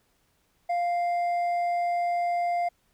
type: tone with hard clipping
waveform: sine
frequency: 698.5 Hz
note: F5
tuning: in tune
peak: -25 dBFS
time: 0.69-2.69 s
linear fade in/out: 10 ms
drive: 4 dB
effects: pink hiss -69 dBFS RMS until 2.93 s